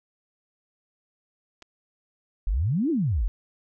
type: clicks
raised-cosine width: 0.2 ms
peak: -29 dBFS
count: 2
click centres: 1.622 / 1.625 s
type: exponential two-way sweep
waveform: sine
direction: up then down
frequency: 39.41 to 349.2 to 39.41 Hz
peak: -21 dBFS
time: 2.47-3.28 s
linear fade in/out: 0 ms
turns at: 2.9 s
effects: none